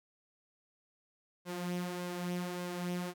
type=tone with flanger; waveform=sawtooth; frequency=177.7 Hz; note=F3; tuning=30 cents sharp; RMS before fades=-38 dBFS; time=1.45-3.14 s; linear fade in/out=50 ms; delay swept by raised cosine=1.9 to 5.3 ms; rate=1.7 Hz; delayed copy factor=+0.5; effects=none